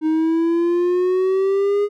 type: exponential sweep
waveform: triangle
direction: up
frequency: 311.1 to 413.9 Hz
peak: -13 dBFS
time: 0.01-1.89 s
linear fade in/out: 50 ms
effects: none